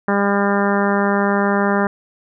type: harmonic tone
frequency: 200.7 Hz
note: G3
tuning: 41 cents sharp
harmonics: 1 / 2 / 3 / 4 / 5 / 6 / 7 / 8 / 9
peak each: -18 / -21 / -23 / -24 / -25 / -26 / -26 / -27 / -28 dBFS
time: 0.08-1.87 s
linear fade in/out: 2 ms
effects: none